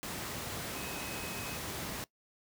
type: tone in noise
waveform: sine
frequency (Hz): 2542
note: D#7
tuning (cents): +36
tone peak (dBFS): -46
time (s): 0.76-1.57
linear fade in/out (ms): 0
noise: pink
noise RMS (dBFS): -39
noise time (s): 0.03-2.04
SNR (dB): -10
effects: noise-tail reverb RT60 0.1 s tail -20 dB re dry + high-pass 80 Hz 12 dB/octave